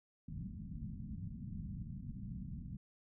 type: low-pass noise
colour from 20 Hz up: white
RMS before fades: -45 dBFS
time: 0.28-2.77 s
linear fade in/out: 5 ms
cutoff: 220 Hz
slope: 48 dB/octave
effects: none